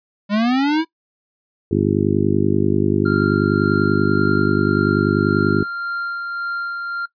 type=linear sweep; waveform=square; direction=up; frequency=198.6 to 329.6 Hz; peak=-15 dBFS; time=0.29-0.85 s; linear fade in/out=50 ms
type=harmonic tone; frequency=50.3 Hz; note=G1; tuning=45 cents sharp; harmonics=2 / 3 / 4 / 5 / 6 / 7 / 8; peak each=-23 / -23 / -22 / -22 / -22 / -20 / -24 dBFS; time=1.71-5.63 s; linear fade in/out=5 ms
type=tone with tremolo; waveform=triangle; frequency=1390 Hz; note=F6; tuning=9 cents flat; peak=-19 dBFS; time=3.05-7.06 s; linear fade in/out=10 ms; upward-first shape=sine; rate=1.8 Hz; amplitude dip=30%
effects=noise-tail reverb RT60 0.1 s tail -20 dB re dry + resampled to 11025 Hz